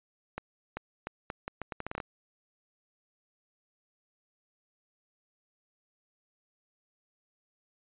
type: accelerating click train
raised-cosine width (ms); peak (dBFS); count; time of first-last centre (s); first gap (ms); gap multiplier
0.5; -20; 13; 0.38-2.002; 390; 0.77
effects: resampled to 8000 Hz